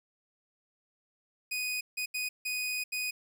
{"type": "tone bursts at uneven times", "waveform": "sawtooth", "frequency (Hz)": 2489, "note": "D#7", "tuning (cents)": 0, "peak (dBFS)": -28, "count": 5, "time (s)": [[1.51, 1.81], [1.97, 2.06], [2.14, 2.29], [2.45, 2.84], [2.92, 3.11]], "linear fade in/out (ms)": 10, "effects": ["11-bit"]}